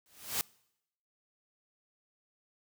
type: noise with exponential growth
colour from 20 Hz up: white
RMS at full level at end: -29 dBFS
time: 0.06-0.41 s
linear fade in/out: 0 ms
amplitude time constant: 75 ms
effects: noise-tail reverb RT60 0.8 s tail -25 dB re dry